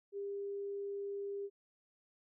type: tone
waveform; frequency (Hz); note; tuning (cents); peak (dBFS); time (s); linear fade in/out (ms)
sine; 400.6; G4; +38; -38; 0.12-1.5; 50
effects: none

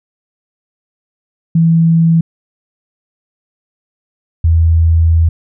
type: tone pair in turn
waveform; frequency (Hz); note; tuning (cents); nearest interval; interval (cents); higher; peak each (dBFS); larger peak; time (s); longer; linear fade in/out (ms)
sine; 164.81 / 82.17; E3 / E2; 0 / -5; octave; 1205; first; -6 / -6; neither; 1.55-2.21 / 4.44-5.29; second; 5
effects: none

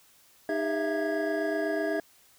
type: tone cluster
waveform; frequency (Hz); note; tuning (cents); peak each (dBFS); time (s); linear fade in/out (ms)
triangle; 309.4 / 402.7 / 653 / 681 / 1654; D#4 / G4 / E5 / F5 / G#6; -10 / +47 / -17 / -44 / -8; -30 / -30 / -29 / -37 / -34; 0.49-2; 2
effects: white hiss -60 dBFS RMS until 2.38 s

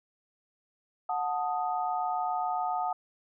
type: chord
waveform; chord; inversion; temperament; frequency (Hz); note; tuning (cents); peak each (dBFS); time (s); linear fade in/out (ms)
sine; D# diminished; first; equal with one note detuned; 732.8 / 880 / 1244.5; F#5 / A5 / D#6; -17 / 0 / 0; -30 / -33 / -35; 1.09-2.93; 5
effects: none

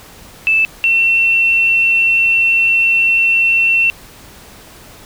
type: tone pair in turn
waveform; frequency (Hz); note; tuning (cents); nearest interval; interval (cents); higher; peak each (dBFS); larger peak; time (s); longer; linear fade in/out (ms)
sine; 2637 / 2703; E7 / E7; 0 / +43; unison; 43; second; -9; neither; 0.47-0.65 / 0.84-3.9; second; 0
effects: pink hiss -39 dBFS RMS until 5.05 s

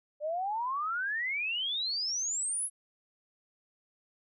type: exponential sweep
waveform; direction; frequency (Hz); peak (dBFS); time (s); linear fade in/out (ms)
sine; up; 581 to 11000; -30; 0.2-2.7; 50
effects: none

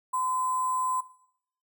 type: tone with sample-and-hold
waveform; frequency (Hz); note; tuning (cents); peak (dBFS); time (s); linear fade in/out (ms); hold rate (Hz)
sine; 1024; C6; -38; -25; 0.13-1.01; 10; 8820
effects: noise-tail reverb RT60 0.7 s tail -18 dB re dry

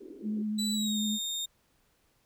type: band-pass noise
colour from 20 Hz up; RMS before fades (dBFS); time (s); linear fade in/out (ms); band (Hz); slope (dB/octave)
white; -47; 0-0.43; 10; 270 to 400; 48
type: tone with vibrato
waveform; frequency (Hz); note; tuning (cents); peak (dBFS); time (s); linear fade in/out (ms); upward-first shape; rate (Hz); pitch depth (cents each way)
sine; 212.8; G#3; +42; -29; 0.22-1.19; 50; sine; 10; 18
type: tone with pitch glide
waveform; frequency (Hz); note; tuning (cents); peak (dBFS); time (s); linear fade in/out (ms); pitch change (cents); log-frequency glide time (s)
30% pulse; 3957 to 3671; B7 to A#7; +3 to -27; -29; 0.58-1.46; 10; -130; 0.72-0.99
effects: pink hiss -70 dBFS RMS until 2.25 s

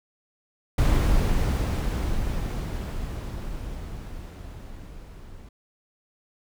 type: noise with level ramp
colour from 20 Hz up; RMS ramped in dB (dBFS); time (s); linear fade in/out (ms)
brown; -19 to -44; 0.78-5.49; 5
effects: none

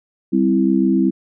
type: chord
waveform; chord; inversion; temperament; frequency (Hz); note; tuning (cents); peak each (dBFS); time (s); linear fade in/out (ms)
sine; C major; second; equal; 196 / 261.6 / 329.6; G3 / C4 / E4; 0 / 0 / 0; -17; 0.32-1.11; 20
effects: none

